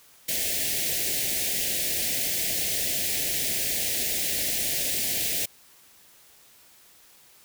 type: band-stop noise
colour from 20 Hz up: white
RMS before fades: -27 dBFS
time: 0.28-5.46 s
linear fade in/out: 10 ms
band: 720 to 1800 Hz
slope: 48 dB/octave
effects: white hiss -55 dBFS RMS until 7.44 s